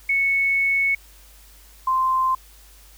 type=tone pair in turn; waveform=sine; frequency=2209 / 1042.5 Hz; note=C#7 / C6; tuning=-7 / -7 cents; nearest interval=octave + minor second; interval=1300 cents; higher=first; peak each=-17 dBFS; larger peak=neither; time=0.09-0.95 / 1.87-2.35 s; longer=first; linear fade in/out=5 ms; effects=added 50 Hz sine -48 dBFS peak until 2.97 s + white hiss -51 dBFS RMS until 2.97 s